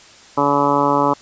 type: harmonic tone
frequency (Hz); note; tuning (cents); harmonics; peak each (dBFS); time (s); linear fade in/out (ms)
142.8; D3; -48; 1 / 2 / 3 / 4 / 5 / 6 / 7 / 8 / 9; -28 / -20 / -23 / -21 / -29 / -20 / -19 / -22 / -25; 0.37-1.14; 10
effects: white hiss -44 dBFS RMS until 1.21 s + resampled to 16000 Hz